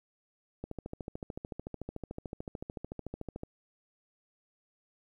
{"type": "click train", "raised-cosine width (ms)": 2, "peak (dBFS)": -25, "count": 39, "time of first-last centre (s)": [0.64, 3.434], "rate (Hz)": 13.6, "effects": ["11-bit"]}